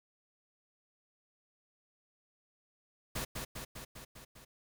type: noise with echo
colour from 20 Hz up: pink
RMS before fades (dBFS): -37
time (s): 3.15-3.25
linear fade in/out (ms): 10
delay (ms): 200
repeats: 6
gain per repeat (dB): -3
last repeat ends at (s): 4.45
effects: none